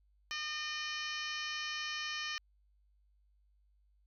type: harmonic tone with a mistuned harmonic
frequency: 608 Hz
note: D#5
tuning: 40 cents flat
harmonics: 2 / 3 / 4 / 5 / 6 / 7 / 8 / 9 / 10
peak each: -46 / -42 / -44 / -43 / -52 / -48 / -51 / -47 / -52 dBFS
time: 0.31-2.38 s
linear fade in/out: 0 ms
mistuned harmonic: 6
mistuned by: +56 cents
effects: added 50 Hz sine -67 dBFS peak until 4.06 s